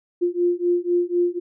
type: beating tone pair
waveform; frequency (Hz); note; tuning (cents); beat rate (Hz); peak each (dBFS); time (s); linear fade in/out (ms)
sine; 349.2 / 353.2; F4 / F4; 0 / +20; 4; -21; 0.21-1.4; 20
effects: none